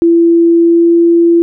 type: tone with pitch glide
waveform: sine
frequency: 336.8 to 338.9 Hz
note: E4 to E4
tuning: +37 to +48 cents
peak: -4 dBFS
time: 0.02-1.42 s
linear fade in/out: 0 ms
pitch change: +11 cents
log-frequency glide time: 0.57-0.93 s
effects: none